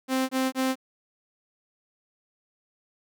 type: tone bursts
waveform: sawtooth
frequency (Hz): 261.6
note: C4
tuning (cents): 0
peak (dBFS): -19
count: 3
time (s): 0.08-0.756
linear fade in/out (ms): 50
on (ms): 210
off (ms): 23
effects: none